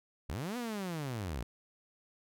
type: linear two-way sweep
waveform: sawtooth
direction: up then down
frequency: 52.3 to 250.8 to 52.3 Hz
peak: -32 dBFS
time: 0.29-1.43 s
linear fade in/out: 5 ms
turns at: 0.57 s
effects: none